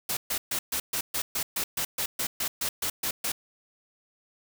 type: noise bursts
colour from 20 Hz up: white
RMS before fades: -29 dBFS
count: 16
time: 0.09-3.32 s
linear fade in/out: 5 ms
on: 80 ms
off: 130 ms
effects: none